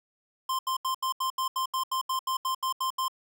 square tone bursts, 1046.5 Hz, C6, in tune, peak -27 dBFS, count 15, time 0.49-3.082 s, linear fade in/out 5 ms, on 100 ms, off 78 ms, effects none

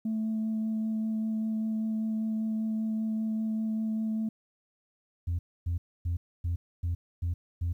sine tone with vibrato, 219.7 Hz, A3, 2 cents flat, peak -26 dBFS, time 0.05-4.29 s, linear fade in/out 5 ms, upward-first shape sine, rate 5.1 Hz, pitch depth 9 cents each way
sine tone bursts, 86 Hz, F2, 26 cents flat, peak -25 dBFS, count 7, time 5.27-7.73 s, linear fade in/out 10 ms, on 120 ms, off 270 ms
effects tanh soft clip ceiling -25 dBFS + 11-bit

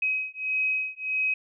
sine beating tone pair, 2535 / 2536.6 Hz, D#7 / D#7, +32 / +33 cents, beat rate 1.6 Hz, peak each -28 dBFS, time 0.02-1.34 s, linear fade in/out 5 ms, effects none

